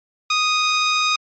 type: tone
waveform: 15% pulse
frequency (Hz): 1243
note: D#6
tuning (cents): -2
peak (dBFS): -10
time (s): 0.3-1.16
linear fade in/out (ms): 5
effects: MP3 32 kbps